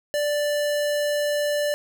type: tone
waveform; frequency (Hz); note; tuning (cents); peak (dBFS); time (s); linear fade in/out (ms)
square; 587.3; D5; 0; -22; 0.14-1.74; 0
effects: none